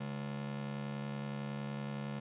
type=ring-modulated tone; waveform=45% pulse; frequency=174.61 Hz; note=F3; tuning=in tune; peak=-35 dBFS; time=0-2.2 s; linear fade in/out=10 ms; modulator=35.4 Hz; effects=resampled to 8000 Hz